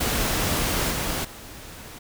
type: noise with level steps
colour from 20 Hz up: pink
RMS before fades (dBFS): -24 / -27 / -41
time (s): 0-1.99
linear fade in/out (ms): 10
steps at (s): 0.9 / 1.24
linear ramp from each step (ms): 10
effects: none